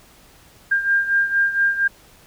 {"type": "beating tone pair", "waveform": "sine", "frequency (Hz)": [1600, 1604.3], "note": ["G6", "G6"], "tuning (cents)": [35, 40], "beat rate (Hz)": 4.3, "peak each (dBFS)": [-17, -22], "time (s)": [0.71, 1.88], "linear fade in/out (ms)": 10, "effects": ["pink hiss -50 dBFS RMS until 2.26 s"]}